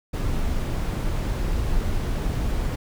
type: noise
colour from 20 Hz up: brown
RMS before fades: -24 dBFS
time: 0.13-2.76 s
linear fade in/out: 10 ms
effects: none